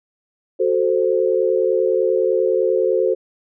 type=chord; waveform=sine; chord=F# diminished; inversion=none; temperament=equal; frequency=370 / 440 / 523.3 Hz; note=F#4 / A4 / C5; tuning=0 / 0 / 0 cents; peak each=-19 dBFS; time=0.59-3.15 s; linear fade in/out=20 ms; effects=none